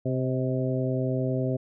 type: harmonic tone with a mistuned harmonic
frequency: 130 Hz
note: C3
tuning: 11 cents flat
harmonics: 1 / 2 / 3 / 4 / 5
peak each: -27 / -30 / -32 / -33 / -34 dBFS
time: 0.05-1.57 s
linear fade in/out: 10 ms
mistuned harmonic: 5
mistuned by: -31 cents
effects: none